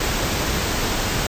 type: band-stop noise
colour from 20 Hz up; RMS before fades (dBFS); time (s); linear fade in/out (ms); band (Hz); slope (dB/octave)
pink; -22; 0-1.27; 5; 8600 to 13000; 96
effects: resampled to 32000 Hz